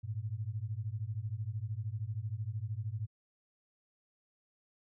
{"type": "beating tone pair", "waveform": "sine", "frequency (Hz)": [101.4, 114.4], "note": ["G#2", "A#2"], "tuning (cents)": [-41, -32], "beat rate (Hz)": 13, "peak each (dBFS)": [-38, -38], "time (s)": [0.03, 3.07], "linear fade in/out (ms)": 20, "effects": []}